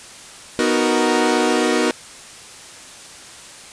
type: chord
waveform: sawtooth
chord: B major seventh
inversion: none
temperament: equal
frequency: 246.9 / 311.1 / 370 / 466.2 Hz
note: B3 / D#4 / F#4 / A#4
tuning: 0 / 0 / 0 / 0 cents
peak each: -17 dBFS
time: 0.59-1.91 s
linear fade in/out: 0 ms
effects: white hiss -39 dBFS RMS until 3.72 s + resampled to 22050 Hz